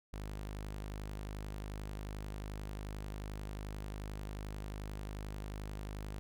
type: tone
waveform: sawtooth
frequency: 51.3 Hz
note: G#1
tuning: 21 cents flat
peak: -37 dBFS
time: 0.13-6.19 s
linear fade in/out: 0 ms
effects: none